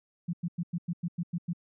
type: tone bursts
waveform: sine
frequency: 171.7 Hz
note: F3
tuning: 29 cents flat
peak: -28 dBFS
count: 9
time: 0.28-1.533 s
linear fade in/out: 10 ms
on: 53 ms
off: 97 ms
effects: none